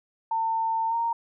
sine tone with pitch glide, 900 to 926.4 Hz, A5 to A#5, +39 to -11 cents, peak -23 dBFS, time 0.31-1.13 s, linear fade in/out 5 ms, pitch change +50 cents, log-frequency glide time 0.88-0.95 s, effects none

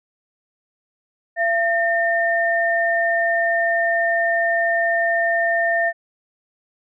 sine tone pair together, 678 / 1812.2 Hz, E5 / A#6, +49 / -49 cents, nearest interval octave + perfect fourth, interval 1702 cents, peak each -19 dBFS, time 1.36-5.93 s, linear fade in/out 50 ms, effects none

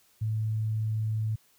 sine tone, 109.3 Hz, A2, 11 cents flat, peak -26 dBFS, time 0.21-1.36 s, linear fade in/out 10 ms, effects white hiss -64 dBFS RMS until 1.58 s

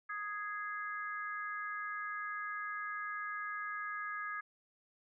harmonic tone, 415.3 Hz, G#4, in tune, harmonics 3 / 4 / 5, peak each -41 / -41 / -48 dBFS, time 0.09-4.41 s, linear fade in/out 10 ms, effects none

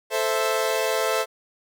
sawtooth chord, A minor, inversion none, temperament equal, 440 / 523.3 / 659.3 Hz, A4 / C5 / E5, 0 / 0 / 0 cents, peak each -22 dBFS, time 0.1-1.26 s, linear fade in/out 50 ms, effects none

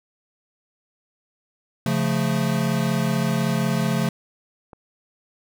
square chord, Db augmented, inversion none, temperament equal, 138.59 / 174.61 / 220 Hz, Db3 / F3 / A3, 0 / 0 / 0 cents, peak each -25 dBFS, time 1.86-4.09 s, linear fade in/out 2 ms
clicks, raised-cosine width 1 ms, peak -28 dBFS, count 2, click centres 4.014 / 4.732 s
effects none

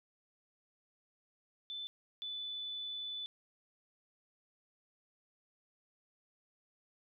sine tone pair in turn, 3519 / 3489 Hz, A7 / A7, 0 / -15 cents, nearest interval unison, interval 15 cents, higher first, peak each -40 / -39 dBFS, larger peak second, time 1.7-1.87 / 2.22-3.26 s, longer second, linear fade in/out 0 ms, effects none

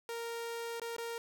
sawtooth tone with dropouts, 464.9 Hz, A#4, 5 cents flat, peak -34 dBFS, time 0.09-1.18 s, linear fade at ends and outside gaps 1 ms, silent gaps 0.798-0.817 / 0.965-0.982 s, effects none

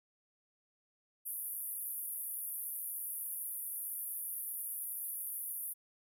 pink band-pass noise, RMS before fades -41 dBFS, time 1.25-5.74 s, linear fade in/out 20 ms, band 10000 to 15000 Hz, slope 96 dB/octave, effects none

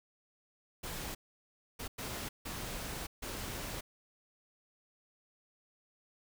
pink noise bursts at uneven times, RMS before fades -41 dBFS, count 5, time 0.83-1.15 / 1.79-1.88 / 1.98-2.29 / 2.45-3.07 / 3.22-3.81 s, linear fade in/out 10 ms, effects none

